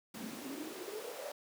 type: noise with high-pass filter sweep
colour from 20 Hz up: pink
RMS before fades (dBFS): -44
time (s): 0.14-1.32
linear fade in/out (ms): 5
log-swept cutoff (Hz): 200 to 590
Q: 8.1
effects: none